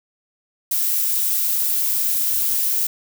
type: noise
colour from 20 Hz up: violet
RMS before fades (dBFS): -20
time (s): 0.71-2.87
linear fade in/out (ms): 5
effects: none